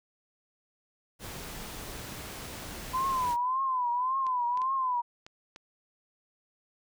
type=noise; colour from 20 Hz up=pink; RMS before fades=-41 dBFS; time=1.19-3.37 s; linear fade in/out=50 ms
type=tone with vibrato; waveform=sine; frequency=1014 Hz; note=B5; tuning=45 cents sharp; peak=-26 dBFS; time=2.93-5.02 s; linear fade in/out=20 ms; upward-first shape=triangle; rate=1.8 Hz; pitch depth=120 cents each way
type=clicks; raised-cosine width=0.2 ms; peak=-29 dBFS; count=6; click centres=3.249 / 4.267 / 4.574 / 4.618 / 5.265 / 5.561 s
effects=none